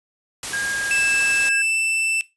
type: noise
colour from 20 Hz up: white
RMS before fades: -28 dBFS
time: 0.43-1.49 s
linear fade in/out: 2 ms
type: tone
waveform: sine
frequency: 1624 Hz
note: G#6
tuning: 39 cents flat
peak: -22 dBFS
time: 0.53-1.62 s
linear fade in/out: 5 ms
type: tone with pitch glide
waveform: 45% pulse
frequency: 2637 to 2658 Hz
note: E7 to E7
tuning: 0 to +14 cents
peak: -18 dBFS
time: 0.91-2.21 s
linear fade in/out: 0 ms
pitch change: +14 cents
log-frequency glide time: 1.47-1.79 s
effects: noise-tail reverb RT60 0.2 s tail -18 dB re dry + resampled to 24000 Hz